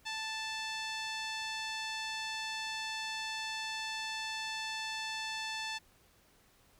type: tone with low-pass filter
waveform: 5% pulse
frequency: 880 Hz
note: A5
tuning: in tune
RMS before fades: -39 dBFS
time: 0.05-5.79 s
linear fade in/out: 20 ms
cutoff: 4100 Hz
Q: 0.86
effects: pink hiss -66 dBFS RMS until 6.79 s